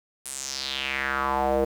square tone with band-pass filter sweep, 67.4 Hz, C#2, 48 cents flat, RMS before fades -27 dBFS, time 0.25-1.65 s, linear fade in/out 10 ms, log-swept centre 10000 to 480 Hz, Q 3.7, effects 8-bit

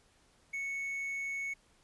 triangle tone, 2212 Hz, C#7, 4 cents flat, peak -33 dBFS, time 0.53-1.54 s, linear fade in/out 10 ms, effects pink hiss -67 dBFS RMS until 1.83 s + resampled to 24000 Hz

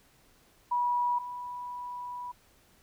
sine tone pair in turn, 972 / 981 Hz, B5 / B5, -28 / -12 cents, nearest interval unison, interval 16 cents, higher second, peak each -25 / -36 dBFS, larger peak first, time 0.71-1.19 / 1.19-2.32 s, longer second, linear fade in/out 10 ms, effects pink hiss -63 dBFS RMS until 2.82 s

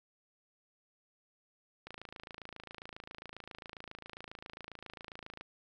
click train, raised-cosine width 0.3 ms, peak -29 dBFS, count 98, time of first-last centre 1.87-5.41 s, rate 27.4 Hz, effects none

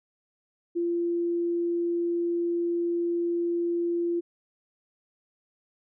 sine tone, 343.4 Hz, F4, 29 cents flat, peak -24 dBFS, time 0.75-4.21 s, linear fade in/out 20 ms, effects none

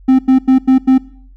triangle tone bursts, 261.6 Hz, C4, in tune, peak -3 dBFS, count 5, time 0.08-0.982 s, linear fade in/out 10 ms, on 110 ms, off 88 ms, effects noise-tail reverb RT60 0.6 s tail -20 dB re dry + added 45 Hz sine -37 dBFS peak until 1.36 s

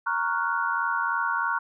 sine chord, Gb major seventh, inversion first, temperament equal, 932.3 / 1108.7 / 1396.9 / 1480 Hz, Bb5 / Db6 / F6 / Gb6, 0 / 0 / 0 / 0 cents, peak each -29 dBFS, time 0.06-1.59 s, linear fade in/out 10 ms, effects none

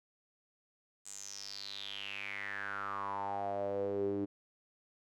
sawtooth tone with band-pass filter sweep, 100 Hz, G2, 35 cents sharp, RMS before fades -39 dBFS, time 1.05-4.26 s, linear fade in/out 20 ms, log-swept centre 7700 to 320 Hz, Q 7.1, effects none

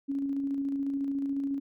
sine tone with tremolo, 277.2 Hz, C#4, in tune, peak -27 dBFS, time 0.08-1.6 s, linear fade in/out 20 ms, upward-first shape square, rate 14 Hz, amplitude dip 25%, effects none

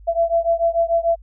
sine beating tone pair, 669 / 675.8 Hz, E5 / E5, +25 / +43 cents, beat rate 6.8 Hz, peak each -18 / -19 dBFS, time 0.07-1.16 s, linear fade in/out 20 ms, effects added 50 Hz sine -40 dBFS peak until 1.22 s

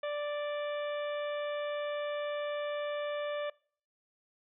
harmonic tone, 587.3 Hz, D5, in tune, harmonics 1 / 2 / 3 / 4 / 5 / 6, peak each -33 / -43 / -45 / -49 / -51 / -50 dBFS, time 0.03-3.5 s, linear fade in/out 5 ms, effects noise-tail reverb RT60 0.5 s tail -24 dB re dry

